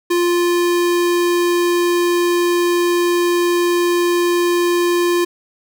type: tone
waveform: square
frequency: 349.2 Hz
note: F4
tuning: in tune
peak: -14 dBFS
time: 0.1-5.25 s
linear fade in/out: 10 ms
effects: none